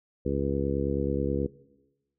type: harmonic tone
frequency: 69.4 Hz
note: C#2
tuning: 3 cents sharp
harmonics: 1 / 2 / 3 / 4 / 5 / 6 / 7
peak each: -33 / -33 / -33 / -33 / -33 / -33 / -33 dBFS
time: 0.25-1.47 s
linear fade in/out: 10 ms
effects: noise-tail reverb RT60 1.0 s tail -19 dB re dry